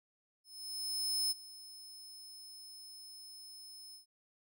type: tone with ADSR envelope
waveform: sawtooth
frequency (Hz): 5210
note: E8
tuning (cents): -21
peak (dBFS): -28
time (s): 0.44-4.06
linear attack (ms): 870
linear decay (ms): 23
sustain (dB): -19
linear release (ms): 120
effects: none